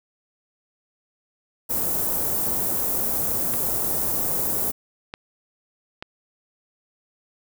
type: band-stop noise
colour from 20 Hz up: white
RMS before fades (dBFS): -24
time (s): 1.69-4.72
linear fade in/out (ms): 20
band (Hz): 720 to 13000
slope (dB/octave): 12
type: clicks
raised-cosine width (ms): 0.3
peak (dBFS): -17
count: 3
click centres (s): 3.538 / 5.139 / 6.025
effects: none